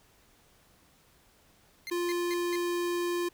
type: tone bursts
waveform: 25% pulse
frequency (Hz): 2093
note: C7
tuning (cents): 0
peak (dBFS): -33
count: 4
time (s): 1.87-2.556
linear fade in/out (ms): 0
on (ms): 29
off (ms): 190
type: tone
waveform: square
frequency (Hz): 349.2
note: F4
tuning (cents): 0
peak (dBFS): -29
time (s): 1.91-3.29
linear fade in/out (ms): 10
effects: pink hiss -63 dBFS RMS until 3.33 s